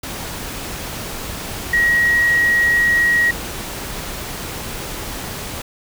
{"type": "tone in noise", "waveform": "sine", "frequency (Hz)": 1900, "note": "A#6", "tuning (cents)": 33, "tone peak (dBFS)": -12, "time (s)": [1.73, 3.31], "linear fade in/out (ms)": 5, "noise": "pink", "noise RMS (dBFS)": -28, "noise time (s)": [0.03, 5.62], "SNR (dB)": 13, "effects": []}